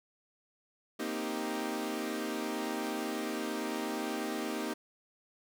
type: chord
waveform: sawtooth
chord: C minor seventh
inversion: third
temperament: equal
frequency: 233.1 / 261.6 / 311.1 / 392 Hz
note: Bb3 / C4 / Eb4 / G4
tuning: 0 / 0 / 0 / 0 cents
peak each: -35 / -37 / -34 / -36 dBFS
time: 0.99-4.74 s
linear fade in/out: 10 ms
effects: none